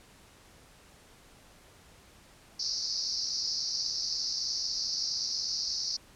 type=band-pass noise; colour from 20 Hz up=white; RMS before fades=-33 dBFS; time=2.59-5.97 s; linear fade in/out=10 ms; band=4400 to 5700 Hz; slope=96 dB/octave; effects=pink hiss -57 dBFS RMS until 6.15 s + low-pass 11000 Hz 12 dB/octave